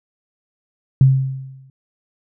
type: tone with exponential decay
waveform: sine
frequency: 133.2 Hz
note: C3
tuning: 31 cents sharp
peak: -5 dBFS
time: 1.01-1.7 s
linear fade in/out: 2 ms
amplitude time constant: 150 ms
effects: none